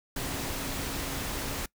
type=tone in noise; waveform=sine; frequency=274.6 Hz; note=C#4; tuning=16 cents flat; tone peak=-43 dBFS; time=0.16-1.66 s; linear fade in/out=5 ms; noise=pink; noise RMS=-34 dBFS; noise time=0.16-1.66 s; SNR=-12 dB; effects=noise-tail reverb RT60 0.1 s tail -22 dB re dry